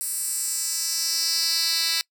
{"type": "tone with high-pass filter sweep", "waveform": "10% pulse", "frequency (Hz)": 329.6, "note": "E4", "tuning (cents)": 0, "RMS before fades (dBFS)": -25, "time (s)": [0.01, 2.01], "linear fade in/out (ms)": 0, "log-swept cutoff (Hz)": [9600, 3600], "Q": 2.7, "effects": ["noise-tail reverb RT60 0.1 s tail -24 dB re dry"]}